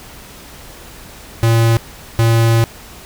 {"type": "tone bursts at uneven times", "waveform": "square", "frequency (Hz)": 114.6, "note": "A#2", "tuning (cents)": -29, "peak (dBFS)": -10, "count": 2, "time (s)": [[1.43, 1.77], [2.19, 2.64]], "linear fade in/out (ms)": 0, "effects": ["added 60 Hz sine -45 dBFS peak until 3.05 s", "pink hiss -37 dBFS RMS until 3.05 s"]}